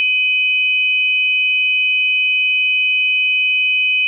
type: tone pair together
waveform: sine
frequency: 2513 / 2988 Hz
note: D#7 / F#7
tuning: +17 / +16 cents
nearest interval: minor third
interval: 299 cents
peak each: -13 / -21 dBFS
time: 0-4.07 s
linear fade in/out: 0 ms
effects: none